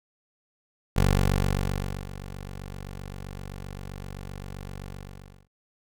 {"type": "tone with ADSR envelope", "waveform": "15% pulse", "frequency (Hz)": 47.7, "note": "G1", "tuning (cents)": -47, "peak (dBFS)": -12, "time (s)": [0.96, 5.48], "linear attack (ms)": 8, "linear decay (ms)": 1100, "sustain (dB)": -18, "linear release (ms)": 620, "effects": []}